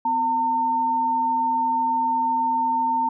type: tone pair together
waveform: sine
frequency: 254.1 / 907 Hz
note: B3 / A#5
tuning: +49 / -48 cents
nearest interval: octave + minor seventh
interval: 2203 cents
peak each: -31 / -19 dBFS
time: 0.05-3.09 s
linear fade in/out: 5 ms
effects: none